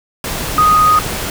sine tone in noise, 1244.5 Hz, D#6, in tune, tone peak -7 dBFS, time 0.58-0.99 s, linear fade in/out 2 ms, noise pink, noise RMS -21 dBFS, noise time 0.24-1.3 s, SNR +11 dB, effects none

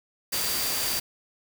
sine tone in noise, 4699 Hz, D8, in tune, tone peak -33 dBFS, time 0.32-1 s, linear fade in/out 10 ms, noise white, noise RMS -28 dBFS, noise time 0.32-1 s, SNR -8 dB, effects none

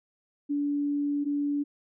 sine tone pair in turn, 288.2 / 288.2 Hz, D4 / D4, -33 / -33 cents, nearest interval unison, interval 0 cents, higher neither, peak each -25 dBFS, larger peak neither, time 0.49-1.25 / 1.25-1.64 s, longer first, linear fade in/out 20 ms, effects none

